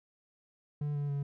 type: tone with pitch steps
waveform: triangle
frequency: 146.83 / 144.14 / 141.5 Hz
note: D3 / D3 / C#3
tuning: 0 / -32 / +36 cents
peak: -29 dBFS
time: 0.81-1.23 s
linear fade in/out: 5 ms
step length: 140 ms
effects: none